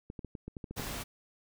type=clicks; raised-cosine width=3 ms; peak=-28 dBFS; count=9; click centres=0.101 / 0.192 / 0.247 / 0.352 / 0.48 / 0.568 / 0.642 / 0.71 / 0.797 s
type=noise; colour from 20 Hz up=pink; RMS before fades=-39 dBFS; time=0.76-1.04 s; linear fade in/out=20 ms
effects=none